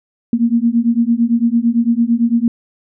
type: beating tone pair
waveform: sine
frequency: 229.4 / 238.3 Hz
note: A#3 / A#3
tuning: -28 / +38 cents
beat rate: 8.9 Hz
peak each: -14 dBFS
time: 0.33-2.48 s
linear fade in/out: 2 ms
effects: none